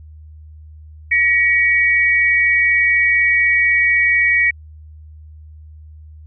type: tone pair together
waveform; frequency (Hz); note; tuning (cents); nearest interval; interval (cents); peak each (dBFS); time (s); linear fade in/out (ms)
sine; 1913.8 / 2258; A#6 / C#7; +45 / +31; minor third; 286; -14; 1.11-4.51; 10
effects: added 77 Hz sine -36 dBFS peak until 6.26 s